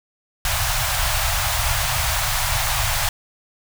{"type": "band-stop noise", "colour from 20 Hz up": "pink", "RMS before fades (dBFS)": -21, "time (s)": [0.45, 3.09], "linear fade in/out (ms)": 2, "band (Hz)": [130, 640], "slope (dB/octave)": 48, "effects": []}